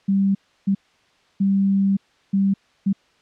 sine tone bursts at uneven times, 196 Hz, G3, in tune, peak -15 dBFS, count 5, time 0.08-0.35 / 0.67-0.75 / 1.4-1.97 / 2.33-2.54 / 2.86-2.93 s, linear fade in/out 10 ms, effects white hiss -59 dBFS RMS until 3.21 s + low-pass 4000 Hz 12 dB/octave

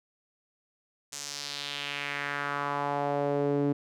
sawtooth tone with band-pass filter sweep, 143.2 Hz, D3, 43 cents flat, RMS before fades -31 dBFS, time 1.12-3.73 s, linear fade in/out 10 ms, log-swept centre 7000 to 320 Hz, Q 2.3, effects none

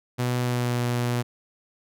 sawtooth tone with pitch glide, 123.47 to 121.35 Hz, B2 to B2, 0 to -30 cents, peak -19 dBFS, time 0.18-1.23 s, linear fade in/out 20 ms, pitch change -30 cents, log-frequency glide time 0.4-0.81 s, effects none

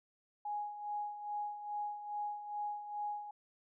sine tone with tremolo, 830.6 Hz, G#5, in tune, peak -35 dBFS, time 0.45-3.31 s, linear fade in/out 5 ms, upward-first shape sine, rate 2.4 Hz, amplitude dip 65%, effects none

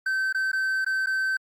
triangle tone with dropouts, 1544 Hz, G6, 27 cents flat, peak -21 dBFS, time 0.06-1.37 s, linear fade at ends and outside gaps 5 ms, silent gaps 0.327-0.346 / 0.517-0.53 / 0.847-0.863 / 1.061-1.069 s, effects Opus 48 kbps

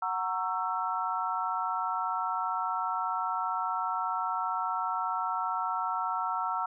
sine chord, F# dominant seventh, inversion none, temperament just, 740 / 925 / 1110 / 1332 Hz, F#5 / A#5 / C#6 / E6, 0 / -14 / +2 / +18 cents, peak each -35 / -33 / -38 / -32 dBFS, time 0.02-6.66 s, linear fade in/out 5 ms, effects none

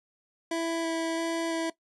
25% pulse tone with vibrato, 329.6 Hz, E4, in tune, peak -24 dBFS, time 0.51-1.7 s, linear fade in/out 5 ms, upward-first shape square, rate 1.5 Hz, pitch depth 8 cents each way, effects noise-tail reverb RT60 0.1 s tail -18 dB re dry + resampled to 24000 Hz

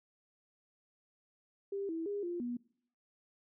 sine tone with pitch steps, 397 / 327.2 / 406.6 / 348.3 / 242.1 Hz, G4 / E4 / G#4 / F4 / B3, +22 / -13 / -37 / -5 / -34 cents, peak -35 dBFS, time 1.72-2.57 s, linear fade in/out 5 ms, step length 170 ms, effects noise-tail reverb RT60 0.6 s tail -22 dB re dry

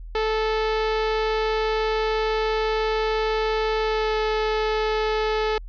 sawtooth tone with pitch glide, 437 to 432.7 Hz, A4 to A4, -12 to -29 cents, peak -17 dBFS, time 0.15-5.58 s, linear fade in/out 2 ms, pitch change -17 cents, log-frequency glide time 3.8-4.18 s, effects added 41 Hz sine -34 dBFS peak until 5.68 s + resampled to 11025 Hz

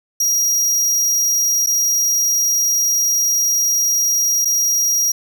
40% pulse tone with dropouts, 5710 Hz, F8, 37 cents sharp, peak -13 dBFS, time 0.2-5.12 s, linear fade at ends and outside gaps 5 ms, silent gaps 1.663-1.67 / 4.448-4.454 s, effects none

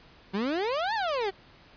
30% pulse exponential two-way sweep, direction up then down, 185 to 932.3 to 370.7 Hz, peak -24 dBFS, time 0.33-1.31 s, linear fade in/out 20 ms, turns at 0.94 s, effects pink hiss -55 dBFS RMS until 1.76 s + resampled to 11025 Hz

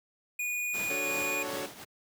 square tone, 2455 Hz, D#7, 24 cents flat, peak -31 dBFS, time 0.39-1.43 s, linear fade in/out 5 ms
pink noise with tremolo, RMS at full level -38 dBFS, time 0.73-1.85 s, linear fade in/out 20 ms, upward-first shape triangle, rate 2.7 Hz, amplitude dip 75%
sawtooth chord, D major seventh, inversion none, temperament equal, 293.7 / 370 / 440 / 554.4 Hz, D4 / F#4 / A4 / C#5, 0 / 0 / 0 / 0 cents, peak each -37 / -37 / -37 / -34 dBFS, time 0.9-1.66 s, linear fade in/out 2 ms
effects high-pass 150 Hz 12 dB/octave

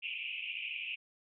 pink band-pass noise, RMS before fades -40 dBFS, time 0.02-0.96 s, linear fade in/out 20 ms, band 2400 to 2900 Hz, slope 96 dB/octave, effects none

